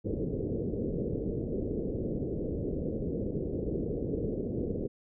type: low-pass noise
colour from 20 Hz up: white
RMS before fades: -33 dBFS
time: 0.04-4.88 s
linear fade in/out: 20 ms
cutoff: 490 Hz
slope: 48 dB/octave
effects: none

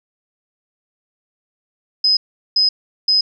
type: tone bursts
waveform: sine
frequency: 5050 Hz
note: D#8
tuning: 25 cents sharp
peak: -11 dBFS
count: 3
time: 2.04-3.21 s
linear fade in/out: 5 ms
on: 130 ms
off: 390 ms
effects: none

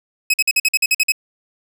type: tone bursts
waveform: sawtooth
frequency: 2554 Hz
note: D#7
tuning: 45 cents sharp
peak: -9 dBFS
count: 10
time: 0.3-1.121 s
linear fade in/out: 5 ms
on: 38 ms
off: 49 ms
effects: none

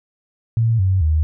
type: tone with pitch steps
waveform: sine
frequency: 114.2 / 94.38 / 78 Hz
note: A#2 / F#2 / D#2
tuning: -35 / +35 / +5 cents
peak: -13 dBFS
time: 0.57-1.23 s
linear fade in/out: 0 ms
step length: 220 ms
effects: none

